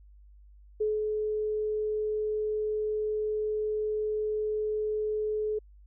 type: tone with ADSR envelope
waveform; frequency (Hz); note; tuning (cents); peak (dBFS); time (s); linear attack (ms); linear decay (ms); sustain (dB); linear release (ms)
sine; 427.3; G#4; +49; -24; 0.8-5.59; 11; 190; -3; 8
effects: added 50 Hz sine -51 dBFS peak until 5.86 s